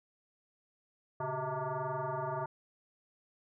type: tone with frequency modulation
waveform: sine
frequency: 140.1 Hz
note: C#3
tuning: 19 cents sharp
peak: -33 dBFS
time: 1.2-2.46 s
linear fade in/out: 5 ms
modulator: 259 Hz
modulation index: 4.2
effects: none